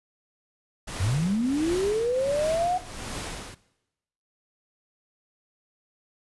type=noise with tremolo; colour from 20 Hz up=pink; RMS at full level=-33 dBFS; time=0.87-3.55 s; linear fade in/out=10 ms; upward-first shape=triangle; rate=1.4 Hz; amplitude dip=75%
type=linear sweep; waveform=sine; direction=up; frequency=82.6 to 740 Hz; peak=-22 dBFS; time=1-2.78 s; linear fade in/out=5 ms
effects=noise-tail reverb RT60 0.9 s tail -19 dB re dry + resampled to 24000 Hz